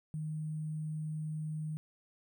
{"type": "tone with sample-and-hold", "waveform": "sine", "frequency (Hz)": 155.1, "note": "D#3", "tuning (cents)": -5, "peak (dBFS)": -35, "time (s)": [0.14, 1.77], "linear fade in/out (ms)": 0, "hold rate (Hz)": 8820, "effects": []}